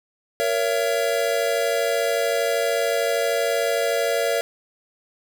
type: chord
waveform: square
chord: A# diminished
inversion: none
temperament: just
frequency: 466.2 / 559.4 / 671.3 Hz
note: A#4 / C#5 / E5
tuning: 0 / +16 / +31 cents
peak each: -25 dBFS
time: 0.4-4.41 s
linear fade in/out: 0 ms
effects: none